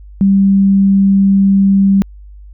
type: tone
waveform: sine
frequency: 196 Hz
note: G3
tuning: in tune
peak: -6 dBFS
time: 0.21-2.02 s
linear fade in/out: 0 ms
effects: added 50 Hz sine -32 dBFS peak until 2.53 s